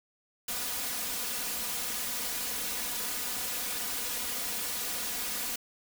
white noise with comb filter, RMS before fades -34 dBFS, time 0.48-5.56 s, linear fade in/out 5 ms, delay 4.1 ms, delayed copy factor +0.8, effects none

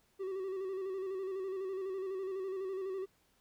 triangle tone with vibrato, 381.4 Hz, G4, 47 cents flat, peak -34 dBFS, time 0.19-3.06 s, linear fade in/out 20 ms, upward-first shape square, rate 12 Hz, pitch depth 40 cents each way, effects pink hiss -72 dBFS RMS until 3.4 s

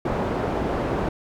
white low-pass noise, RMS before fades -25 dBFS, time 0.05-1.09 s, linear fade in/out 5 ms, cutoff 630 Hz, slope 12 dB/octave, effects none

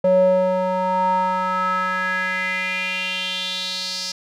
square tone with band-pass filter sweep, 185 Hz, F#3, in tune, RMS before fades -21 dBFS, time 0.04-4.12 s, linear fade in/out 5 ms, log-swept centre 510 to 5100 Hz, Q 4.7, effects none

